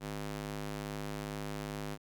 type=tone with high-pass filter; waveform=square; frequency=51.2 Hz; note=G#1; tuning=24 cents flat; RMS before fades=-40 dBFS; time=0-1.98 s; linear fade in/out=50 ms; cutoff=140 Hz; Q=0.7; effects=none